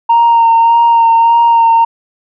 sine tone with vibrato, 925 Hz, A#5, 14 cents flat, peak -3 dBFS, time 0.09-1.85 s, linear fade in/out 10 ms, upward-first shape sine, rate 1.7 Hz, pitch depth 19 cents each way, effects tanh soft clip ceiling -2 dBFS

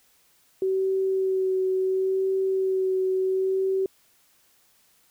sine tone with vibrato, 379.2 Hz, F#4, 43 cents sharp, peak -21 dBFS, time 0.62-3.86 s, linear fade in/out 2 ms, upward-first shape sine, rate 0.72 Hz, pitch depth 16 cents each way, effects white hiss -62 dBFS RMS until 5.1 s

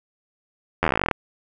slowing click train, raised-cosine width 0.5 ms, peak -4 dBFS, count 17, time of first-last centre 0.83-1.112 s, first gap 11 ms, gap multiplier 1.06, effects none

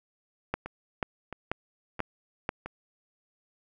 two click trains, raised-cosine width 0.5 ms, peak -13 / -22 dBFS, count 5 / 4, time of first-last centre 0.54-2.491 / 0.66-2.66 s, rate 2.05 / 1.5 Hz, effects none

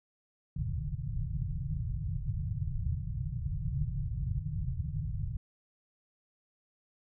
white low-pass noise, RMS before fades -34 dBFS, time 0.56-5.37 s, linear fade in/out 5 ms, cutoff 160 Hz, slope 96 dB/octave, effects none

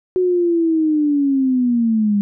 sine linear sweep, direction down, 370 to 200 Hz, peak -13 dBFS, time 0.16-2.21 s, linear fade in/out 0 ms, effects none

